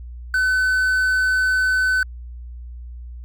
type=tone with quantisation; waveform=triangle; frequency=1513 Hz; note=F#6; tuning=38 cents sharp; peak=-14 dBFS; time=0.34-2.03 s; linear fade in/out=2 ms; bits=7; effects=added 60 Hz sine -32 dBFS peak until 3.24 s